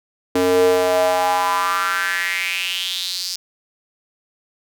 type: tone with high-pass filter sweep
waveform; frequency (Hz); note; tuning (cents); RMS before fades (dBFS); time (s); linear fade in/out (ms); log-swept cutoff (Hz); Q
square; 91; F#2; -28; -19; 0.35-3.36; 5; 350 to 5100; 5
effects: none